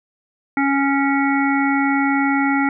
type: harmonic tone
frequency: 277.2 Hz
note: C#4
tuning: in tune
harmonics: 1 / 3 / 5 / 7 / 8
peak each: -17 / -22 / -24 / -25 / -26 dBFS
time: 0.57-2.69 s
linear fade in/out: 2 ms
effects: none